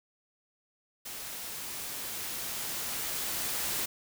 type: noise with level ramp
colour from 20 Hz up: white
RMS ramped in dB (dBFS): -41 to -32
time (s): 1.05-3.86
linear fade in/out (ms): 10
effects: none